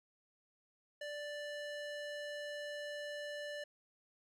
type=tone with band-pass filter; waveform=square; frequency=587.3 Hz; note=D5; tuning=in tune; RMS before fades=-44 dBFS; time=1.01-3.64 s; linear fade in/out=5 ms; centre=1900 Hz; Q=0.56; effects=none